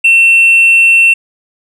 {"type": "tone with tanh clipping", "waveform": "sine", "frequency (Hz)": 2700, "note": "E7", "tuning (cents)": 41, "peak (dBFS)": -4, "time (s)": [0.04, 1.14], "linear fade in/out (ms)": 10, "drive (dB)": 2, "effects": []}